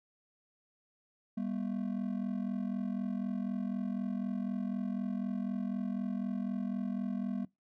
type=ring-modulated tone; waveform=triangle; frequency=220.1 Hz; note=A3; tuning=1 cent sharp; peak=-28 dBFS; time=1.37-7.45 s; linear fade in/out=5 ms; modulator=22 Hz; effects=noise-tail reverb RT60 0.2 s tail -21 dB re dry